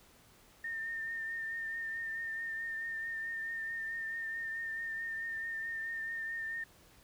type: tone with vibrato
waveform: sine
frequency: 1814 Hz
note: A#6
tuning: 48 cents flat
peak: -36 dBFS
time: 0.64-6.64 s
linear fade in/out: 5 ms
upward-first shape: triangle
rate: 4.6 Hz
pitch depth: 30 cents each way
effects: pink hiss -62 dBFS RMS until 7.03 s